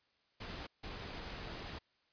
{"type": "noise bursts at uneven times", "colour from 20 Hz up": "pink", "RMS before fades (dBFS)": -45, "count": 2, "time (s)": [[0.4, 0.67], [0.83, 1.79]], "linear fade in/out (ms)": 10, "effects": ["white hiss -75 dBFS RMS until 2.12 s", "resampled to 11025 Hz"]}